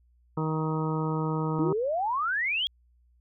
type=harmonic tone; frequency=157.2 Hz; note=D#3; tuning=18 cents sharp; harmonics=1 / 2 / 3 / 4 / 5 / 6 / 7 / 8; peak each=-28 / -33 / -34 / -45 / -43 / -36 / -43 / -38 dBFS; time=0.37-1.73 s; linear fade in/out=5 ms
type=exponential sweep; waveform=sine; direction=up; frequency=293.7 to 3367 Hz; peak=-25 dBFS; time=1.59-2.67 s; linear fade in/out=0 ms
effects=added 60 Hz sine -60 dBFS peak until 3.2 s